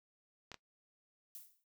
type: clicks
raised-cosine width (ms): 0.2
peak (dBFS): -29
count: 2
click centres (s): 0.517 / 0.543
type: noise with exponential decay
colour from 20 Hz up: violet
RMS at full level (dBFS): -47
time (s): 1.35-1.64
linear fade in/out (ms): 1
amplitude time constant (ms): 63
effects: noise-tail reverb RT60 0.1 s tail -18 dB re dry